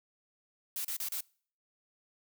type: noise bursts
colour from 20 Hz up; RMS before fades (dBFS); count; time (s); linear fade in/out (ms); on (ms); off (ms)
blue; -36; 4; 0.76-1.207; 2; 87; 33
effects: noise-tail reverb RT60 0.5 s tail -25 dB re dry